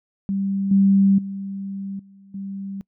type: tone with level steps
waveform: sine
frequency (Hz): 196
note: G3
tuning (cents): 0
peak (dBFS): -20 / -12 / -27 / -45 / -28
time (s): 0.29-2.81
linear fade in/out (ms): 0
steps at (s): 0.71 / 1.18 / 1.99 / 2.34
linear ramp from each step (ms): 5
effects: noise-tail reverb RT60 0.1 s tail -25 dB re dry